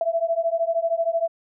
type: beating tone pair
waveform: sine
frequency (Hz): 659.3 / 672.3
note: E5 / E5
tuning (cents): 0 / +34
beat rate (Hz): 13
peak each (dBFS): -23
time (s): 0.01-1.28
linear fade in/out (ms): 2
effects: none